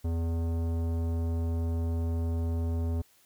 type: tone with tanh clipping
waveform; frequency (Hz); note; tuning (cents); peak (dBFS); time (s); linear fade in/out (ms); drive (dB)
sine; 83.1; E2; +15; -29; 0.04-3.02; 10; 16
effects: white hiss -63 dBFS RMS until 3.25 s